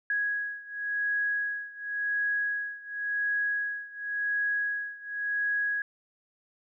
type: beating tone pair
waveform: sine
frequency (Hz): 1661.2 / 1662.12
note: G#6 / G#6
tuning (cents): 0 / +1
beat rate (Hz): 0.92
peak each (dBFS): -30 / -32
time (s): 0.1-5.82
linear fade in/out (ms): 2
effects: none